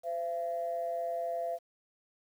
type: tone pair together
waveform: sine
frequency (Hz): 514 / 677.8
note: C5 / E5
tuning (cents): -31 / +48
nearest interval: perfect fourth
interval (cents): 479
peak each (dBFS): -37 / -32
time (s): 0.03-1.59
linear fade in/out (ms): 50
effects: tanh soft clip ceiling -25 dBFS + 10-bit